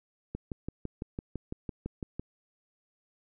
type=click train; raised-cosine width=3 ms; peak=-22 dBFS; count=12; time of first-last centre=0.35-2.196 s; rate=5.96 Hz; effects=none